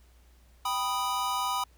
square chord, G augmented, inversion none, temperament equal, 784 / 987.8 / 1244.5 Hz, G5 / B5 / D#6, 0 / 0 / 0 cents, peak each -36 / -31 / -33 dBFS, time 0.65-1.64 s, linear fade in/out 5 ms, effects added 60 Hz sine -56 dBFS peak until 1.77 s + pink hiss -65 dBFS RMS until 1.77 s

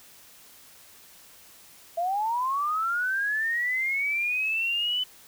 sine linear sweep, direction up, 662 to 3022 Hz, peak -24 dBFS, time 1.97-5.04 s, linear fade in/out 10 ms, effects white hiss -52 dBFS RMS until 5.27 s

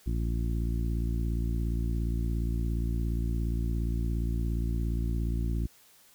harmonic tone, 57.2 Hz, A#1, 32 cents flat, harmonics 1 / 2 / 3 / 4 / 5 / 6, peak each -28 / -34 / -38 / -40 / -42 / -44 dBFS, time 0.06-5.67 s, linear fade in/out 10 ms, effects white hiss -59 dBFS RMS until 6.14 s

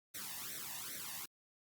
white noise with flanger, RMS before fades -45 dBFS, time 0.14-1.26 s, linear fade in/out 10 ms, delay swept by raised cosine 0.5 to 1.11 ms, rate 2.5 Hz, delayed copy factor +1, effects high-pass 100 Hz 12 dB/octave + Opus 48 kbps

